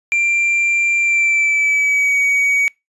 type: tone with pitch glide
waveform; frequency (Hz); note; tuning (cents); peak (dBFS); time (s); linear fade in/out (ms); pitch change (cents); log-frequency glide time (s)
triangle; 2369 to 2257; D7 to C#7; +14 to +31; -11; 0.12-2.68; 0; -83; 0.98-2.18
effects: noise-tail reverb RT60 0.2 s tail -25 dB re dry + resampled to 24000 Hz